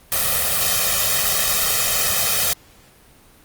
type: noise with comb filter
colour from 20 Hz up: white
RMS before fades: -19 dBFS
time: 0.12-2.53 s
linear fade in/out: 0 ms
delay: 1.6 ms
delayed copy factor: +0.95
effects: pink hiss -50 dBFS RMS until 3.44 s + Opus 32 kbps